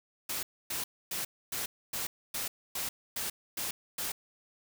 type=noise bursts; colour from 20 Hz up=white; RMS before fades=-35 dBFS; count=10; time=0.29-4.12 s; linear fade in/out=5 ms; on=140 ms; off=270 ms; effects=none